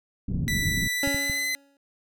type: low-pass noise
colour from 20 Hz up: white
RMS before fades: -28 dBFS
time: 0.28-0.88 s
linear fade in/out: 5 ms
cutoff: 220 Hz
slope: 24 dB/octave
type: tone with pitch glide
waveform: sawtooth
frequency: 1975.5 to 2026 Hz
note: B6 to B6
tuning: 0 to +44 cents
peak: -22 dBFS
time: 0.48-1.55 s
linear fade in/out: 0 ms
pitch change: +44 cents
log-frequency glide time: 0.91-1.43 s
type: clicks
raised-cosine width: 5 ms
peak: -20 dBFS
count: 5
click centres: 0.591 / 0.832 / 1.075 / 1.146 / 1.298 s
type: tone with exponential decay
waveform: 25% pulse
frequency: 279.5 Hz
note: C#4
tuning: 14 cents sharp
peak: -20 dBFS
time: 1.03-1.77 s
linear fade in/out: 2 ms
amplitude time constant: 160 ms
effects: none